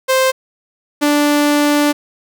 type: tone pair in turn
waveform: sawtooth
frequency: 523.3 / 293 Hz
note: C5 / D4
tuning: 0 / -4 cents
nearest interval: minor seventh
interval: 1004 cents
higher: first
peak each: -7 dBFS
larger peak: neither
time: 0.08-0.32 / 1.01-1.93 s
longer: second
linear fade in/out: 20 ms
effects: none